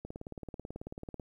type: click train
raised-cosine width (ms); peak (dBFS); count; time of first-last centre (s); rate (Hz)
2; -28; 22; 0.05-1.198; 18.3
effects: 11-bit